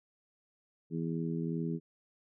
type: harmonic tone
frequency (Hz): 82.41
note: E2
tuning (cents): 0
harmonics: 2 / 3 / 4 / 5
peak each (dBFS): -34 / -38 / -40 / -42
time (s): 0.9-1.8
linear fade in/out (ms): 50
effects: none